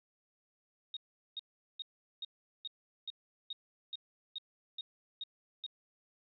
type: tone bursts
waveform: sine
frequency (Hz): 3729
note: A#7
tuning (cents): 0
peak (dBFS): -38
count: 12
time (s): 0.94-5.664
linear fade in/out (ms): 2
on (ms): 27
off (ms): 400
effects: none